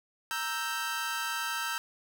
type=chord; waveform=sawtooth; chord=E diminished; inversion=second; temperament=equal; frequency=932.3 / 1318.5 / 1568 Hz; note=Bb5 / E6 / G6; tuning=0 / 0 / 0 cents; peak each=-34 / -32 / -31 dBFS; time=0.31-1.78 s; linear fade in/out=0 ms; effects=none